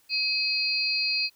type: tone cluster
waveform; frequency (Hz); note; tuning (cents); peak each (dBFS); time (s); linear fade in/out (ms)
sine; 2538 / 4211 / 4703; D#7 / C8 / D8; +34 / +10 / +2; -28; 0.09-1.3; 50
effects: white hiss -63 dBFS RMS until 1.35 s